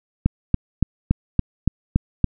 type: click train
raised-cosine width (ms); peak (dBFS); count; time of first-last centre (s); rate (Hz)
5; -3; 8; 0.26-2.243; 3.53
effects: none